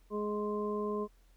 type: harmonic tone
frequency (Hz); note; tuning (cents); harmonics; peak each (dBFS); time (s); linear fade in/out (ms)
209.1; G#3; +12; 1 / 2 / 3 / 5; -37 / -34 / -45 / -40; 0.1-1.08; 50
effects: added 42 Hz sine -60 dBFS peak until 1.36 s + pink hiss -71 dBFS RMS until 1.36 s